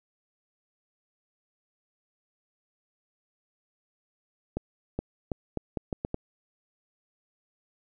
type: accelerating click train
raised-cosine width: 2 ms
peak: -16 dBFS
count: 8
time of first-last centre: 4.57-6.144 s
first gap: 420 ms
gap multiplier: 0.78
effects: none